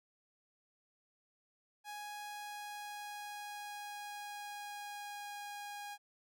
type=tone with pitch glide; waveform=sawtooth; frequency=830.6 to 820.1 Hz; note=G#5 to G#5; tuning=0 to -22 cents; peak=-40 dBFS; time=1.84-5.98 s; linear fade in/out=50 ms; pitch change=-22 cents; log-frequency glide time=2.13-5.38 s; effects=none